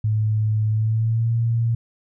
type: tone with pitch glide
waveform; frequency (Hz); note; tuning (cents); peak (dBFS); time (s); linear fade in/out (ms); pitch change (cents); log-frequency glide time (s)
sine; 108 to 115.75; A2 to A#2; -32 to -12; -17; 0.04-1.75; 5; +120; 0.69-1.33
effects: none